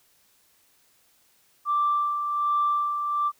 sine tone with tremolo, 1174.7 Hz, D6, in tune, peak -19 dBFS, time 1.65-3.32 s, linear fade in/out 50 ms, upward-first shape sine, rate 1.3 Hz, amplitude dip 50%, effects tanh soft clip ceiling -15 dBFS + white hiss -63 dBFS RMS until 3.39 s

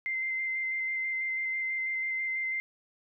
sine tone with vibrato, 2080 Hz, C7, 11 cents flat, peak -29 dBFS, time 0.06-2.6 s, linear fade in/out 0 ms, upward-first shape square, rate 6.1 Hz, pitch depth 10 cents each way, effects none

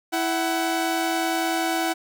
sawtooth tone pair together, 329.6 / 749.6 Hz, E4 / F#5, 0 / +22 cents, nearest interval octave + major second, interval 1422 cents, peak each -21 dBFS, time 0.12-1.94 s, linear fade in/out 20 ms, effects none

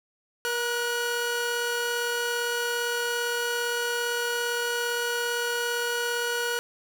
sawtooth tone pair together, 475.1 / 1462.9 Hz, A#4 / F#6, +33 / -20 cents, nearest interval octave + perfect fifth, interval 1947 cents, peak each -25 dBFS, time 0.45-6.59 s, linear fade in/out 0 ms, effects none

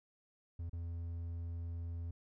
triangle tone with dropouts, 84.6 Hz, E2, 45 cents sharp, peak -37 dBFS, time 0.59-2.11 s, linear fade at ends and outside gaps 5 ms, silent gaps 0.696-0.73 s, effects none

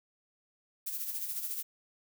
violet noise with tremolo, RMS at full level -35 dBFS, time 0.86-1.63 s, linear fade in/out 10 ms, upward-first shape sine, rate 14 Hz, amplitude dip 50%, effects none

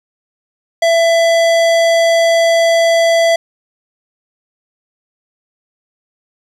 square tone, 667 Hz, E5, 20 cents sharp, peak -9 dBFS, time 0.82-3.36 s, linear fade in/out 5 ms, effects low-pass 7000 Hz 12 dB/octave + 7-bit

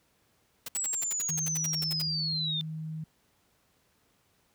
white noise bursts, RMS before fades -37 dBFS, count 16, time 0.66-2.02 s, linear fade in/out 5 ms, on 25 ms, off 64 ms
sine linear sweep, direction down, 7902 to 3556 Hz, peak -29 dBFS, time 0.75-2.61 s, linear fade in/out 0 ms
sine tone, 157.7 Hz, D#3, 24 cents sharp, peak -34 dBFS, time 1.29-3.04 s, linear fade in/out 5 ms
effects pink hiss -69 dBFS RMS until 4.54 s + high-pass 60 Hz 12 dB/octave

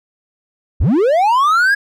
triangle linear sweep, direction up, 39.55 to 1679 Hz, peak -8 dBFS, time 0.8-1.75 s, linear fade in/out 10 ms, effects none

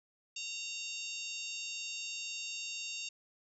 harmonic tone, 922 Hz, A#5, 19 cents flat, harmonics 3 / 4 / 5 / 6 / 7 / 8, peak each -42 / -46 / -47 / -49 / -48 / -48 dBFS, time 0.36-3.09 s, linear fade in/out 5 ms, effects none

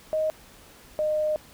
sine tone pair in turn, 625 / 612.1 Hz, D#5 / D#5, +8 / -28 cents, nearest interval unison, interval 36 cents, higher first, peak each -22 / -22 dBFS, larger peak neither, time 0.13-0.3 / 0.99-1.36 s, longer second, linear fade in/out 0 ms, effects pink hiss -51 dBFS RMS until 1.53 s

